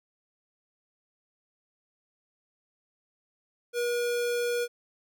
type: tone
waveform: square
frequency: 480.4 Hz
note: B4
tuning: 48 cents flat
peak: -27 dBFS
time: 3.73-4.68 s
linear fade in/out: 50 ms
effects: none